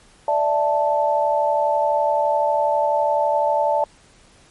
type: chord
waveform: sine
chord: D suspended second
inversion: none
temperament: equal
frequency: 587.3 / 659.3 / 880 Hz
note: D5 / E5 / A5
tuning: 0 / 0 / 0 cents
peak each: -20 / -23 / -19 dBFS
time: 0.28-3.84 s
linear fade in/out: 2 ms
effects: pink hiss -52 dBFS RMS until 4.5 s + MP3 48 kbps